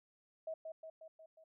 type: tone with echo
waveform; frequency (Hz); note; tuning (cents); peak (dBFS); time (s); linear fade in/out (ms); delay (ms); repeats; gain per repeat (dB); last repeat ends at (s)
sine; 640; D#5; +49; -39; 0.47-0.54; 5; 180; 5; -4; 1.44
effects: none